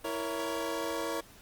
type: chord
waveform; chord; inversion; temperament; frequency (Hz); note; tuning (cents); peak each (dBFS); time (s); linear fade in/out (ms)
25% pulse; A# diminished; second; equal with one note detuned; 329.6 / 466.2 / 559.5; E4 / A#4 / C#5; 0 / 0 / +16; -33; 0.04-1.21; 10
effects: pink hiss -55 dBFS RMS until 1.41 s + Opus 32 kbps